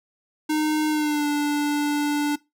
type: tone with pitch glide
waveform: square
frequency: 307 to 293.1 Hz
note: D#4 to D4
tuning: -23 to -3 cents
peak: -21 dBFS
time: 0.49-2.36 s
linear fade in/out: 10 ms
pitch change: -80 cents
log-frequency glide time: 0.89-1.26 s
effects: noise-tail reverb RT60 0.2 s tail -20 dB re dry